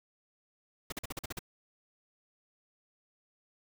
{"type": "noise bursts", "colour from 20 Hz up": "pink", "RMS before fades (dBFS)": -38, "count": 8, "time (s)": [0.9, 1.392], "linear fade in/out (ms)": 5, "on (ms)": 23, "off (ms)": 44, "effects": []}